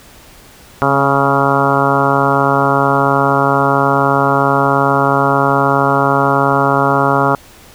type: harmonic tone with a mistuned harmonic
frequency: 138.8 Hz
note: C#3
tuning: 3 cents sharp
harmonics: 1 / 2 / 3 / 4 / 5 / 6 / 7 / 8 / 9 / 10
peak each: -19 / -19 / -19 / -19 / -19 / -19 / -19 / -19 / -19 / -19 dBFS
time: 0.82-7.35 s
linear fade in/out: 0 ms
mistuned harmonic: 2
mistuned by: -19 cents
effects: pink hiss -41 dBFS RMS until 7.74 s